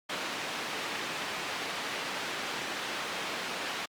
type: band-pass noise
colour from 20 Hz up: white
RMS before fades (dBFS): -36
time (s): 0.09-3.86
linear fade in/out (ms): 10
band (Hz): 190 to 3000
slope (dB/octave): 12
effects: Opus 48 kbps

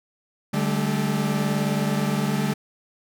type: chord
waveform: 40% pulse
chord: D suspended fourth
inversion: none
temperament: equal with one note detuned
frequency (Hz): 146.83 / 196 / 215.3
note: D3 / G3 / A3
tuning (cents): 0 / 0 / -37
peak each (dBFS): -25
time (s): 0.53-2.54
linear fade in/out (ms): 10
effects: none

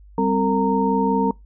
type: tone cluster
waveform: sine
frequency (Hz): 196.7 / 261.7 / 453.6 / 924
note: G3 / C4 / A#4 / A#5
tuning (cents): +6 / 0 / -47 / -16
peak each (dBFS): -22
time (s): 0.18-1.31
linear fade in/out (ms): 2
effects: noise-tail reverb RT60 0.2 s tail -24 dB re dry + added 50 Hz sine -43 dBFS peak until 1.45 s

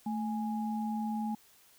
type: tone pair together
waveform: sine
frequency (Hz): 219.8 / 830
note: A3 / G#5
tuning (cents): -2 / -1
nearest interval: octave + major seventh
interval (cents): 2301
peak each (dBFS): -32 / -38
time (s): 0.06-1.35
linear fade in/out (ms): 5
effects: white hiss -62 dBFS RMS until 1.78 s

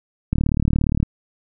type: click train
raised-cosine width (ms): 5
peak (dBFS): -6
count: 27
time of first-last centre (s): 0.33-1.029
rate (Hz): 37.2
effects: none

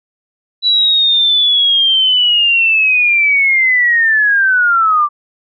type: linear sweep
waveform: sine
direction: down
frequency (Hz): 3957 to 1162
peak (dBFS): -8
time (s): 0.62-5.09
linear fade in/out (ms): 50
effects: none

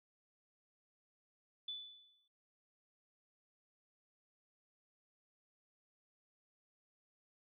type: tone with exponential decay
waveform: sine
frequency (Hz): 3482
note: A7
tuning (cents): -19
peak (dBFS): -39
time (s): 1.68-2.28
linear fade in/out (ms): 5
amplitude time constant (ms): 130
effects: none

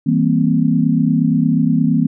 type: chord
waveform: sine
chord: C dominant seventh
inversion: first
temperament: equal with one note detuned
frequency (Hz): 162.45 / 196 / 233.1 / 261.6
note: E3 / G3 / Bb3 / C4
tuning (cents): -25 / 0 / 0 / 0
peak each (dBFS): -16 / -21 / -16 / -17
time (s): 0.06-2.07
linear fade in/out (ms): 10
effects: none

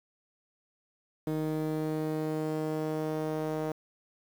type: tone with band-pass filter sweep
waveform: sawtooth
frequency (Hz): 155.56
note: D#3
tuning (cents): 0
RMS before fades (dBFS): -32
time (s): 1.27-3.72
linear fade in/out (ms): 2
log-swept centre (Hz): 350 to 530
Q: 1.4
effects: 8-bit

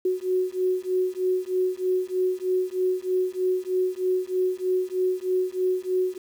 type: beating tone pair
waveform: sine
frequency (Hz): 367.6 / 370.8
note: F#4 / F#4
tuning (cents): -11 / +4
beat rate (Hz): 3.2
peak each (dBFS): -25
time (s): 0.05-6.18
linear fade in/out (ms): 5
effects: 8-bit

